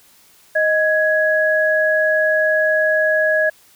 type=tone pair together; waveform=sine; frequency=624.6 / 1669 Hz; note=D#5 / G#6; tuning=+7 / +8 cents; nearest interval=octave + perfect fourth; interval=1701 cents; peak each=-16 dBFS; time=0.55-3.5 s; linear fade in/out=10 ms; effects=white hiss -51 dBFS RMS until 3.75 s